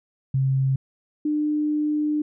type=tone pair in turn; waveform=sine; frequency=133.8 / 300.4 Hz; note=C3 / D4; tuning=+39 / +39 cents; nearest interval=octave + major second; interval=1400 cents; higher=second; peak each=-18 / -20 dBFS; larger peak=first; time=0.34-0.76 / 1.25-2.22 s; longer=second; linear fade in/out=5 ms; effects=none